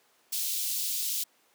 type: high-pass noise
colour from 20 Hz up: white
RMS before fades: -31 dBFS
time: 0.32-1.24 s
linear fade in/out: 10 ms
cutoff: 3200 Hz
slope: 24 dB/octave
effects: pink hiss -65 dBFS RMS until 1.54 s + high-pass 400 Hz 12 dB/octave